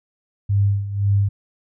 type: tone with tremolo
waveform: sine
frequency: 100.3 Hz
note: G2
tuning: 40 cents sharp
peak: -13 dBFS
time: 0.49-1.29 s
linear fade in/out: 10 ms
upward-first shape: sine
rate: 1.9 Hz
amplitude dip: 75%
effects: none